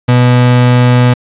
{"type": "tone", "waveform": "35% pulse", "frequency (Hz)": 123.5, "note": "B2", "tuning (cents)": 0, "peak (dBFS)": -3, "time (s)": [0.08, 1.14], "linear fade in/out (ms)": 10, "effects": ["resampled to 8000 Hz", "7-bit"]}